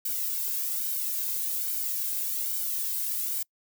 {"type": "noise with flanger", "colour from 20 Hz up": "violet", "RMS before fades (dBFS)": -30, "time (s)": [0.05, 3.43], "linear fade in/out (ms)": 5, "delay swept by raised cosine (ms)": [1.3, 1.91], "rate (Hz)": 1.2, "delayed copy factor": 1, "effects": ["noise-tail reverb RT60 0.1 s tail -26 dB re dry"]}